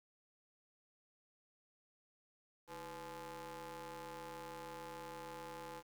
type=ring-modulated tone; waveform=sawtooth; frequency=178.2 Hz; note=F3; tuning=35 cents sharp; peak=-40 dBFS; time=2.67-5.83 s; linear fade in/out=50 ms; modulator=677 Hz; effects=11-bit